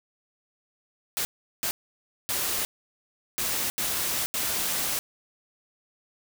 white noise bursts at uneven times, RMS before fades -28 dBFS, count 6, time 1.17-1.25 / 1.63-1.71 / 2.29-2.65 / 3.38-3.7 / 3.78-4.26 / 4.34-4.99 s, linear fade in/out 0 ms, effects none

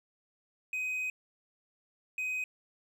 triangle tone bursts at uneven times, 2513 Hz, D#7, 17 cents sharp, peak -30 dBFS, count 2, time 0.73-1.1 / 2.18-2.44 s, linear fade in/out 2 ms, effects none

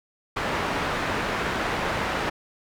white low-pass noise, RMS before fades -27 dBFS, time 0.36-2.3 s, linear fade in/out 10 ms, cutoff 1600 Hz, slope 12 dB/octave, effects none

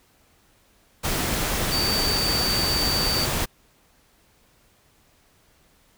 sine tone in noise, 4600 Hz, D8, 37 cents flat, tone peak -23 dBFS, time 1.71-3.26 s, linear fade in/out 20 ms, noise pink, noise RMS -25 dBFS, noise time 1.03-3.46 s, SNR -1 dB, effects pink hiss -60 dBFS RMS until 5.97 s

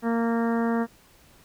harmonic tone, 231.1 Hz, A#3, 15 cents flat, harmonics 1 / 2 / 3 / 4 / 5 / 6 / 7 / 8, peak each -23 / -29 / -33 / -35 / -37 / -39 / -40 / -41 dBFS, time 0.02-0.87 s, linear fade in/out 50 ms, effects pink hiss -56 dBFS RMS until 1.44 s

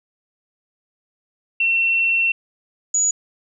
sine tone pair in turn, 2709 / 6844 Hz, E7 / A8, +47 / -49 cents, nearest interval octave + major third, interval 1604 cents, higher second, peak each -15 dBFS, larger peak neither, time 1.6-2.32 / 2.94-3.11 s, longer first, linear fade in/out 5 ms, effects none

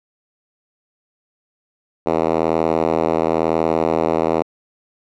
5% pulse tone with band-pass filter, 81 Hz, E2, 30 cents flat, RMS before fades -18 dBFS, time 2.06-4.43 s, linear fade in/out 10 ms, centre 470 Hz, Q 0.96, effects none

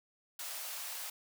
white high-pass noise, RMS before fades -42 dBFS, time 0.39-1.1 s, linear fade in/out 5 ms, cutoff 530 Hz, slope 48 dB/octave, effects none

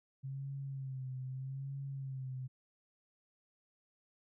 sine tone with vibrato, 133.6 Hz, C3, 36 cents sharp, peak -39 dBFS, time 0.23-2.48 s, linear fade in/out 20 ms, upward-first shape sine, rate 0.8 Hz, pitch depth 57 cents each way, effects none

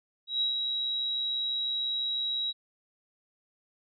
sine tone with ADSR envelope, 3858 Hz, B7, 41 cents flat, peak -24 dBFS, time 0.27-2.53 s, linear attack 140 ms, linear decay 120 ms, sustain -4 dB, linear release 33 ms, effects none

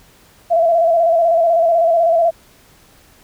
sine tone with vibrato, 671 Hz, E5, 31 cents sharp, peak -10 dBFS, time 0.5-2.31 s, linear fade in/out 20 ms, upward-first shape square, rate 16 Hz, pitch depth 44 cents each way, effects pink hiss -49 dBFS RMS until 3.23 s

